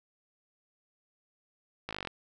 slowing click train, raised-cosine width 0.3 ms, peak -20 dBFS, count 10, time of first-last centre 1.89-2.073 s, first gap 18 ms, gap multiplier 1.03, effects none

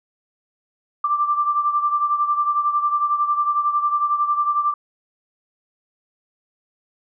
sine beating tone pair, 1177 / 1188 Hz, D6 / D6, +3 / +20 cents, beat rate 11 Hz, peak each -18 / -24 dBFS, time 1.04-4.74 s, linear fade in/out 5 ms, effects none

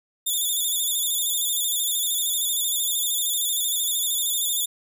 5% pulse tone with vibrato, 3520 Hz, A7, in tune, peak -15 dBFS, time 0.26-4.66 s, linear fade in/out 10 ms, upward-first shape square, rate 13 Hz, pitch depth 51 cents each way, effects none

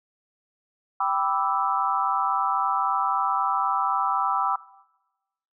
sine chord, E minor seventh, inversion first, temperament equal, 784 / 987.8 / 1174.7 / 1318.5 Hz, G5 / B5 / D6 / E6, 0 / 0 / 0 / 0 cents, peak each -27 dBFS, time 1-4.56 s, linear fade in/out 5 ms, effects noise-tail reverb RT60 1.0 s tail -19 dB re dry

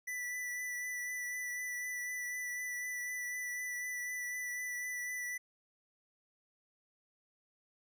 square tone with vibrato, 1975.5 Hz, B6, in tune, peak -38 dBFS, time 0.07-5.38 s, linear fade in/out 10 ms, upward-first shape triangle, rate 4 Hz, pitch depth 20 cents each way, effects none

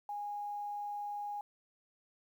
sine tone with quantisation, 823 Hz, G#5, 16 cents flat, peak -37 dBFS, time 0.09-1.41 s, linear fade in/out 2 ms, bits 11, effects none

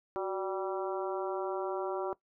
harmonic tone with a mistuned harmonic, 193.7 Hz, G3, 20 cents flat, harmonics 2 / 3 / 4 / 5 / 6 / 7, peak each -34 / -38 / -40 / -42 / -44 / -45 dBFS, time 0.16-2.13 s, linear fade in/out 0 ms, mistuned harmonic 2, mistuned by -65 cents, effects noise-tail reverb RT60 0.1 s tail -19 dB re dry

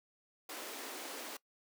pink high-pass noise, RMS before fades -45 dBFS, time 0.49-1.37 s, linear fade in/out 5 ms, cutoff 260 Hz, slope 48 dB/octave, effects noise-tail reverb RT60 0.1 s tail -21 dB re dry

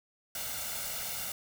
white noise with comb filter, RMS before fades -37 dBFS, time 0.35-1.32 s, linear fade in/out 2 ms, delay 1.4 ms, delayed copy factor +0.65, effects none

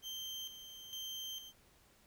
35% pulse tone with tremolo, 3136 Hz, G7, in tune, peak -40 dBFS, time 0.02-1.53 s, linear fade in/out 50 ms, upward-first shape square, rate 1.1 Hz, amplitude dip 60%, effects pink hiss -67 dBFS RMS until 2.06 s

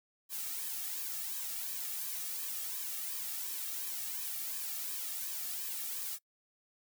blue noise with flanger, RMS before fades -39 dBFS, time 0.29-6.19 s, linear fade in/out 50 ms, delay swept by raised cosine 1.4 to 2.02 ms, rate 2.8 Hz, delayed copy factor -0.7, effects noise-tail reverb RT60 0.1 s tail -23 dB re dry

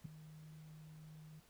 sine tone with ADSR envelope, 155.56 Hz, D#3, in tune, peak -39 dBFS, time 0.04-1.4 s, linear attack 15 ms, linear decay 4 ms, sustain -14 dB, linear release 7 ms, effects pink hiss -68 dBFS RMS until 1.49 s

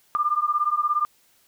sine beating tone pair, 1192 / 1209 Hz, D6 / D6, +25 / +50 cents, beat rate 17 Hz, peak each -23 dBFS, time 0.15-1.05 s, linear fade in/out 0 ms, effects white hiss -61 dBFS RMS until 1.47 s

